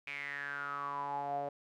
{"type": "tone with band-pass filter sweep", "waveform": "sawtooth", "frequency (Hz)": 142.3, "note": "C#3", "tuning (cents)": 46, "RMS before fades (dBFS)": -39, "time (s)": [0.07, 1.49], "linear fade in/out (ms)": 5, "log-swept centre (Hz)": [2400, 620], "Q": 9.7, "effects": []}